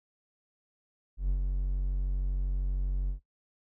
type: tone with ADSR envelope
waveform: triangle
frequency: 46.37 Hz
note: F#1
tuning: 5 cents sharp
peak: -22 dBFS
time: 1.17-3.2 s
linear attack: 120 ms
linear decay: 92 ms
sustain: -3 dB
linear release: 110 ms
effects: noise-tail reverb RT60 0.1 s tail -18 dB re dry